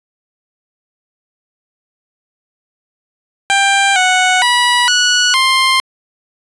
15% pulse tone with pitch steps, 791 / 739 / 974 / 1469 / 1053 Hz, G5 / F#5 / B5 / F#6 / C6, +15 / -2 / -24 / -13 / +11 cents, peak -3 dBFS, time 3.5-5.8 s, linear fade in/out 0 ms, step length 460 ms, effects resampled to 22050 Hz

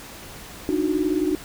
sine tone cluster, 295.2 / 313.8 / 366.9 Hz, D4 / D#4 / F#4, +9 / +15 / -15 cents, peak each -24 dBFS, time 0.69-1.35 s, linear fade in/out 0 ms, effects pink hiss -40 dBFS RMS until 1.44 s

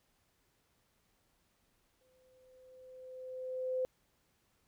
sine tone with exponential growth, 513 Hz, C5, 34 cents flat, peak -30 dBFS, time 2.01-3.85 s, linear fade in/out 0 ms, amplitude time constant 400 ms, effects pink hiss -75 dBFS RMS until 4.67 s

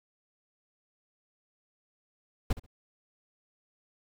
brown noise with echo, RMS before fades -26 dBFS, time 2.5-2.53 s, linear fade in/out 5 ms, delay 67 ms, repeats 2, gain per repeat -15 dB, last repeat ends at 2.664 s, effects none

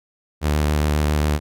sawtooth tone with vibrato, 75 Hz, D2, 37 cents sharp, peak -13 dBFS, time 0.41-1.4 s, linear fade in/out 50 ms, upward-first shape square, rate 7.4 Hz, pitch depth 14 cents each way, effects none

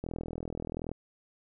click train, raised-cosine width 2 ms, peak -23 dBFS, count 37, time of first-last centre 0.04-0.916 s, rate 41.1 Hz, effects none

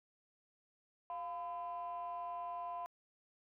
triangle ring-modulated tone, 155.56 Hz, D#3, in tune, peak -34 dBFS, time 1.1-2.86 s, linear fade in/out 0 ms, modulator 855 Hz, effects tanh soft clip ceiling -34 dBFS

